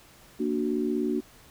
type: chord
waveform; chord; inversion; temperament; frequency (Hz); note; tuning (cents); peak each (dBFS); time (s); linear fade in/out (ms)
sine; Bb augmented; none; equal; 233.1 / 293.7 / 370; Bb3 / D4 / F#4; 0 / 0 / 0; -29; 0.39-1.21; 20
effects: pink hiss -54 dBFS RMS until 1.5 s